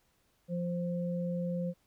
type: tone pair together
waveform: sine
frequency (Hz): 174.61 / 523.6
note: F3 / C5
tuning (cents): 0 / +1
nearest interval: octave + perfect fifth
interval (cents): 1901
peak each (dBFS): -32 / -37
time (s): 0.48-1.74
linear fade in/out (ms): 50
effects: pink hiss -72 dBFS RMS until 1.86 s